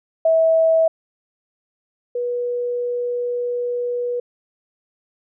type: tone pair in turn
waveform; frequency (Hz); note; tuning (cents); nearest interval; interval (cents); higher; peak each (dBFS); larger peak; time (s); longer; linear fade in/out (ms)
sine; 649 / 486.2; E5 / B4; -27 / -27; perfect fourth; 500; first; -12 / -20; first; 0.25-0.88 / 2.15-4.2; second; 5
effects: none